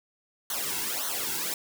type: noise with flanger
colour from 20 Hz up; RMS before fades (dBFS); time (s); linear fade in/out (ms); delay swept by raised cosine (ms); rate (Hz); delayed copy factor
white; -31; 0.5-1.54; 2; 0.4 to 1.7; 1.8; -0.95
effects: none